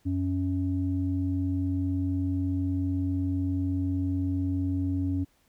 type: tone pair together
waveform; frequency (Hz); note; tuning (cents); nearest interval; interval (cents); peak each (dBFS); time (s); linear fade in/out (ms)
sine; 92.41 / 277.2; F#2 / C#4; -2 / 0; octave + perfect fifth; 1902; -27; 0.05-5.25; 20
effects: tanh soft clip ceiling -19 dBFS + pink hiss -67 dBFS RMS until 5.48 s